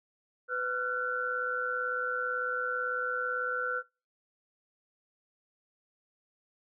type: tone cluster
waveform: sine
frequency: 499.3 / 1373 / 1491 Hz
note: B4 / F6 / F#6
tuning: +19 / -30 / +13 cents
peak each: -36 / -33 / -33 dBFS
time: 0.48-3.83 s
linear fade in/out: 50 ms
effects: noise-tail reverb RT60 0.3 s tail -23 dB re dry